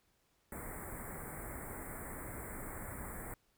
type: band-stop noise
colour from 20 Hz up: pink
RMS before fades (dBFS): -45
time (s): 0.52-3.34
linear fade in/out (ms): 2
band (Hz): 2200 to 7700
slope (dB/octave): 96
effects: pink hiss -75 dBFS RMS until 3.57 s